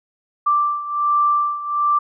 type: beating tone pair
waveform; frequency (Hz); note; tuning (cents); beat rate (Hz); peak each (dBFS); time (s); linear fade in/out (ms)
sine; 1175 / 1176.3; D6 / D6; +1 / +2; 1.3; -17 / -21; 0.46-1.99; 10
effects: none